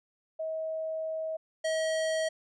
sine / square tone pair in turn, 638 / 638 Hz, D#5 / D#5, +43 / +43 cents, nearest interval unison, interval 0 cents, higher neither, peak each -31 / -28 dBFS, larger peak second, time 0.39-1.37 / 1.64-2.29 s, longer first, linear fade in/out 10 ms, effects resampled to 22050 Hz

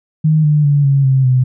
sine tone with pitch steps, 155.7 / 149.7 / 143.94 / 138.39 / 133.06 / 127.94 Hz, D#3 / D3 / D3 / C#3 / C3 / C3, +2 / +33 / -34 / -3 / +29 / -38 cents, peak -8 dBFS, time 0.24-1.44 s, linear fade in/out 10 ms, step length 200 ms, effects none

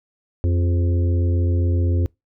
harmonic tone with a mistuned harmonic, 87.31 Hz, F2, in tune, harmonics 1 / 3 / 4 / 5 / 6, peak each -16 / -29 / -30 / -35 / -37 dBFS, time 0.44-2.06 s, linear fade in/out 0 ms, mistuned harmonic 5, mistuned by -47 cents, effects noise-tail reverb RT60 0.2 s tail -25 dB re dry

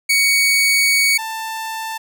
sawtooth tone pair in turn, 2239 / 888.5 Hz, C#7 / A5, +17 / +17 cents, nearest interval octave + major third, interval 1600 cents, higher first, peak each -9 / -20 dBFS, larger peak first, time 0.09-1.18 / 1.18-1.98 s, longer first, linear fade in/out 10 ms, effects none

